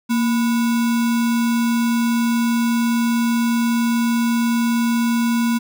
sine tone with sample-and-hold, 233.1 Hz, A#3, in tune, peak -15 dBFS, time 0.09-5.59 s, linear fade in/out 20 ms, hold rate 1225 Hz, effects none

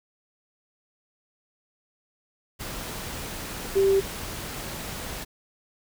sine tone in noise, 390 Hz, G4, 9 cents flat, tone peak -17 dBFS, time 3.75-4.01 s, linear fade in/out 20 ms, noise pink, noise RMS -35 dBFS, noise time 2.59-5.25 s, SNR +15 dB, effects none

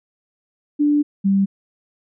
sine tone pair in turn, 293.7 / 196.02 Hz, D4 / G3, 0 / 0 cents, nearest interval perfect fifth, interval 700 cents, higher first, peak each -13 dBFS, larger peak neither, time 0.79-1.03 / 1.24-1.46 s, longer first, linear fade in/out 20 ms, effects none

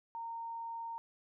sine tone, 921 Hz, A#5, 21 cents flat, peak -39 dBFS, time 0.15-0.98 s, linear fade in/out 0 ms, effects none

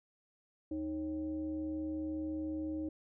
sine tone with frequency modulation, 311.1 Hz, D#4, in tune, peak -35 dBFS, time 0.71-2.89 s, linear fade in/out 5 ms, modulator 236 Hz, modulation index 0.5, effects none

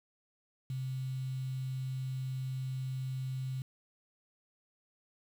sine tone with quantisation, 130.81 Hz, C3, in tune, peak -34 dBFS, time 0.7-3.62 s, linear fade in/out 2 ms, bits 9, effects none

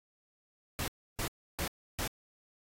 pink noise bursts, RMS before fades -35 dBFS, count 4, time 0.79-2.076 s, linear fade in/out 0 ms, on 89 ms, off 310 ms, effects AAC 48 kbps

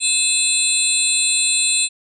sine tone cluster, 2602 / 3489 / 4040 / 7610 / 8750 Hz, E7 / A7 / B7 / A#8 / C#9, -23 / -15 / +39 / +35 / -24 cents, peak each -22 / -27 / -21 / -20 / -19 dBFS, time 0-1.89 s, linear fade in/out 50 ms, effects tanh soft clip ceiling -4 dBFS

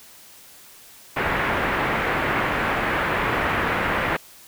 white low-pass noise, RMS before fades -23 dBFS, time 1.16-4.17 s, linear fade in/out 10 ms, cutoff 2100 Hz, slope 24 dB/octave, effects white hiss -47 dBFS RMS until 4.47 s

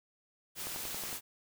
white noise, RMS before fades -40 dBFS, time 0.55-1.21 s, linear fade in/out 50 ms
click train, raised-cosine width 1 ms, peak -30 dBFS, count 6, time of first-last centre 0.67-1.129 s, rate 10.9 Hz
effects none

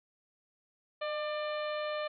harmonic tone with a mistuned harmonic, 596 Hz, D5, 25 cents sharp, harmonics 1 / 2 / 3 / 4 / 5 / 6 / 7, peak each -34 / -40 / -44 / -46 / -48 / -50 / -51 dBFS, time 1.01-2.08 s, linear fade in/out 10 ms, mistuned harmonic 1, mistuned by +28 cents, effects none

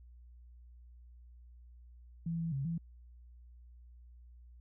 sine tone with pitch steps, 166.9 / 165.6 / 136.7 / 166.9 Hz, E3 / E3 / C#3 / E3, +22 / +8 / -24 / +22 cents, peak -33 dBFS, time 2.26-2.78 s, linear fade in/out 5 ms, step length 130 ms, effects added 60 Hz sine -53 dBFS peak until 4.6 s

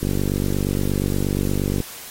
click train, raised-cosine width 3 ms, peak -9 dBFS, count 87, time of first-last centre 0.03-1.803 s, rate 48.5 Hz, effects white hiss -37 dBFS RMS until 2.1 s + AAC 48 kbps

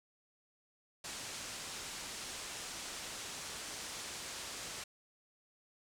white low-pass noise, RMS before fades -45 dBFS, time 1.04-4.84 s, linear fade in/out 5 ms, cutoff 8500 Hz, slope 24 dB/octave, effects none

